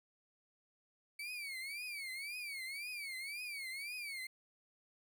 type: tone with vibrato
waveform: 35% pulse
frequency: 2265 Hz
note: C#7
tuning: 37 cents sharp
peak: -40 dBFS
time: 1.19-4.27 s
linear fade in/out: 5 ms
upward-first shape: triangle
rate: 1.9 Hz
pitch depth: 190 cents each way
effects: none